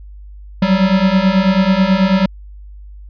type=beating tone pair; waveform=square; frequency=185 / 194.2 Hz; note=F#3 / G3; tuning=0 / -16 cents; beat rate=9.2 Hz; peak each=-15 / -13 dBFS; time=0.62-2.26 s; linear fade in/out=5 ms; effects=added 50 Hz sine -32 dBFS peak until 3.09 s + resampled to 11025 Hz